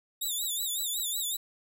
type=tone with vibrato; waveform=10% pulse; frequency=3688 Hz; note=A#7; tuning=19 cents flat; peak=-23 dBFS; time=0.21-1.37 s; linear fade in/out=10 ms; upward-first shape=sine; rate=5.4 Hz; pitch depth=120 cents each way; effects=none